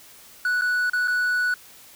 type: tone with dropouts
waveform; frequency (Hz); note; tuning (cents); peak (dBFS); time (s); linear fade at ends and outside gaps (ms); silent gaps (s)
triangle; 1477; F#6; -3; -18; 0.45-1.54; 2; 0.612-0.619 / 0.898-0.933 / 1.075-1.08
effects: white hiss -48 dBFS RMS until 1.95 s